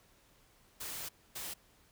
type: noise bursts at uneven times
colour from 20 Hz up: white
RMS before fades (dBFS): -42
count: 2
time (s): 0.8-1.09 / 1.35-1.54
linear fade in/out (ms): 10
effects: pink hiss -66 dBFS RMS until 1.91 s